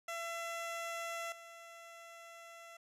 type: tone with level steps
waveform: 15% pulse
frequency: 673 Hz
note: E5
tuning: 36 cents sharp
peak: -33 / -45 dBFS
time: 0.08-2.77 s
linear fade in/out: 5 ms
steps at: 1.32 s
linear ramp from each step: 2 ms
effects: low-pass 12000 Hz 12 dB/octave